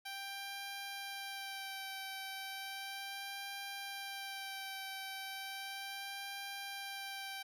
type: tone with vibrato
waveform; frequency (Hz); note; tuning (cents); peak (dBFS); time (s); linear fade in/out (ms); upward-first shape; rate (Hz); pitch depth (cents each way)
10% pulse; 784; G5; 0; -34; 0.05-7.43; 10; sine; 0.35; 21
effects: none